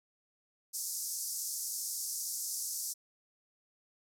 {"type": "band-pass noise", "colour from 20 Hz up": "pink", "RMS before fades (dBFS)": -38, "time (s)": [0.73, 2.94], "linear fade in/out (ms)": 20, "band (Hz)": [5200, 14000], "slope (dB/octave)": 48, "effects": []}